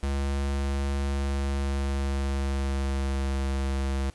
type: tone with pitch glide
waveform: square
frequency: 69.3 to 67.76 Hz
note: C#2 to C#2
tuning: 0 to -39 cents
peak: -26 dBFS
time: 0.03-4.1 s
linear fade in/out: 0 ms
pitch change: -39 cents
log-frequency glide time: 1.27-3.42 s
effects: pink hiss -57 dBFS RMS until 4.14 s + resampled to 24000 Hz